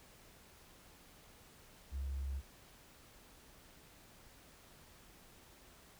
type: tone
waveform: triangle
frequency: 67.9 Hz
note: C#2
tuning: 35 cents flat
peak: -33 dBFS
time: 1.91-2.42 s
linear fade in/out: 50 ms
effects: tanh soft clip ceiling -35 dBFS + pink hiss -61 dBFS RMS until 5.99 s